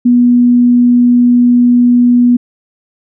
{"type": "tone", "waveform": "sine", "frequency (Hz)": 243.4, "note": "B3", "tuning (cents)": -25, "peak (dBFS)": -4, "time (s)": [0.05, 2.37], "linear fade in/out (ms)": 10, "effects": []}